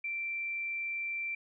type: tone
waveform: sine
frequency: 2349 Hz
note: D7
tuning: in tune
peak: -33 dBFS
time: 0.04-1.35 s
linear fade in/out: 5 ms
effects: none